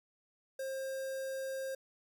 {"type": "tone with notch filter", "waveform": "square", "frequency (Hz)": 533, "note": "C5", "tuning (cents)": 32, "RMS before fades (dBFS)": -39, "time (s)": [0.59, 1.75], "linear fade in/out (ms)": 5, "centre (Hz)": 2900, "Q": 1, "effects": []}